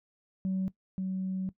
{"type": "tone pair in turn", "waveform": "sine", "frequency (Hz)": [189, 188.23], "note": ["F#3", "F#3"], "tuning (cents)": [37, 30], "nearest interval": "unison", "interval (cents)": 7, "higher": "first", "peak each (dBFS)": [-26, -29], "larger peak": "first", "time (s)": [[0.45, 0.68], [0.98, 1.49]], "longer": "second", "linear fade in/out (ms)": 0, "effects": ["noise-tail reverb RT60 0.1 s tail -18 dB re dry", "tanh soft clip ceiling -25 dBFS"]}